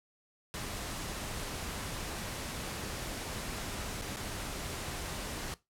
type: noise with dropouts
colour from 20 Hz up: pink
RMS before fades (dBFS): -39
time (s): 0.54-5.54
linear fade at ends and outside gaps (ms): 0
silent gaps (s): 4.014-4.02 / 4.161-4.169
effects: noise-tail reverb RT60 0.2 s tail -18 dB re dry + low-pass 12000 Hz 12 dB/octave